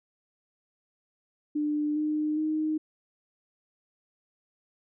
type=tone with pitch steps; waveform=sine; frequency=298.3 / 304.2 / 310.2 Hz; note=D4 / D#4 / D#4; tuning=+27 / -39 / -5 cents; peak=-25 dBFS; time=1.55-2.78 s; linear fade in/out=10 ms; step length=410 ms; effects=none